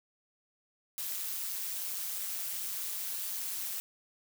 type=noise with amplitude modulation; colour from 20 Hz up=blue; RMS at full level=-34 dBFS; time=0.98-3.8 s; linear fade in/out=0 ms; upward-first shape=sine; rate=191 Hz; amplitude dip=65%; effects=none